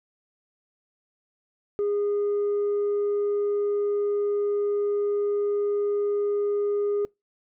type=tone with tanh clipping; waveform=sine; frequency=409.8 Hz; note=G#4; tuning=23 cents flat; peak=-23 dBFS; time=1.79-7.05 s; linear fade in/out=0 ms; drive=1 dB; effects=noise-tail reverb RT60 0.2 s tail -25 dB re dry